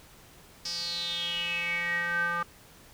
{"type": "tone with band-pass filter sweep", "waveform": "square", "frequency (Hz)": 172.3, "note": "F3", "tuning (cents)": -23, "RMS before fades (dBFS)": -31, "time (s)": [0.65, 2.43], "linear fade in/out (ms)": 5, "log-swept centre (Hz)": [5200, 1300], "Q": 8.8, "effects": ["pink hiss -54 dBFS RMS until 2.93 s"]}